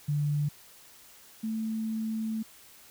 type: tone pair in turn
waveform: sine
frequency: 146.83 / 220.8 Hz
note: D3 / A3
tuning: 0 / +6 cents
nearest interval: perfect fifth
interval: 706 cents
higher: second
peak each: -25 / -29 dBFS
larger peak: first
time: 0.08-0.49 / 1.43-2.43 s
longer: second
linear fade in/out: 10 ms
effects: white hiss -54 dBFS RMS until 2.9 s